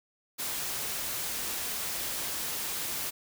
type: noise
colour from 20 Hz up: white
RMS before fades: -34 dBFS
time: 0.38-3.11 s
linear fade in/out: 20 ms
effects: none